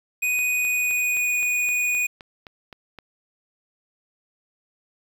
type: tone with pitch glide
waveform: square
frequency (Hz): 2489 to 2469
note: D#7 to D#7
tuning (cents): 0 to -14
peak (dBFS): -21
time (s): 0.22-2.07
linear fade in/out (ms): 10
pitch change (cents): -14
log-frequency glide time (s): 0.42-1.37
type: click train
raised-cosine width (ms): 0.3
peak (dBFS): -24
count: 11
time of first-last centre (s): 0.39-2.987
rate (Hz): 3.85
effects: 8-bit